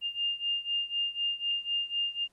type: beating tone pair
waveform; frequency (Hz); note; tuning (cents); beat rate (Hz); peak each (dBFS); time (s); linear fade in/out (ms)
sine; 2809 / 2813; F7 / F7; +9 / +12; 4; -31 / -33; 0.01-2.28; 50
effects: pink hiss -70 dBFS RMS until 2.32 s + Opus 32 kbps